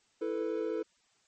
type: chord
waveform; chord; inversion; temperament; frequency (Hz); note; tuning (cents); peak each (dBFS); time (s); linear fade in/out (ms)
triangle; E suspended fourth; none; just; 329.6 / 439.5 / 494.4; E4 / A4 / B4; 0 / -2 / +2; -34 / -32 / -35; 0.21-0.83; 10
effects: white hiss -70 dBFS RMS until 1.27 s + MP3 32 kbps